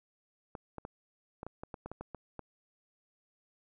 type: clicks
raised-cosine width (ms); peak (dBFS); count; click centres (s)
1; -27; 12; 0.552 / 0.783 / 0.851 / 1.431 / 1.466 / 1.635 / 1.742 / 1.86 / 1.916 / 2.01 / 2.147 / 2.393
effects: none